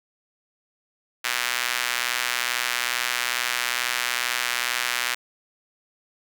sawtooth tone with high-pass filter, 122.3 Hz, B2, 16 cents flat, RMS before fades -26 dBFS, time 1.24-5.15 s, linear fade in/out 10 ms, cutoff 1800 Hz, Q 1.2, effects none

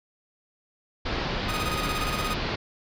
pink low-pass noise, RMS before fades -29 dBFS, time 1.05-2.56 s, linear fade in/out 10 ms, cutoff 4900 Hz, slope 48 dB/octave
sawtooth tone with tremolo, 1244.5 Hz, D#6, in tune, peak -25 dBFS, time 1.48-2.35 s, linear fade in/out 20 ms, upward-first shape square, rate 17 Hz, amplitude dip 55%
effects none

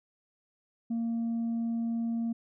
sine tone, 230.8 Hz, A#3, 17 cents flat, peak -26 dBFS, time 0.9-2.33 s, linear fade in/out 10 ms, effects tanh soft clip ceiling -27 dBFS

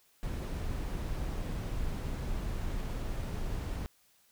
brown noise, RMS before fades -35 dBFS, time 0.23-3.86 s, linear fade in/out 0 ms, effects white hiss -67 dBFS RMS until 4.31 s

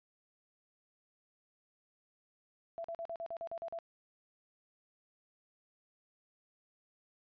sine tone bursts, 670 Hz, E5, 28 cents sharp, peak -38 dBFS, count 10, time 2.78-3.788 s, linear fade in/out 0 ms, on 63 ms, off 42 ms, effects resampled to 11025 Hz

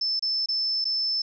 sine tone with dropouts, 5274 Hz, E8, in tune, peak -23 dBFS, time 0.01-1.22 s, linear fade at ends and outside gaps 5 ms, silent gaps 0.195-0.224 / 0.46-0.486 / 0.844-0.852 s, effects none

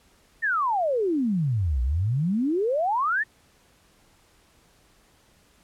sine exponential two-way sweep, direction down then up, 1864.7 to 58.6 to 1864.7 Hz, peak -21 dBFS, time 0.42-3.24 s, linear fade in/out 20 ms, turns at 1.82 s, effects pink hiss -60 dBFS RMS until 5.63 s + low-pass 12000 Hz 12 dB/octave

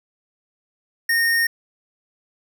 square tone, 1844 Hz, A#6, 19 cents flat, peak -17 dBFS, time 1.09-1.47 s, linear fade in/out 5 ms, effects none

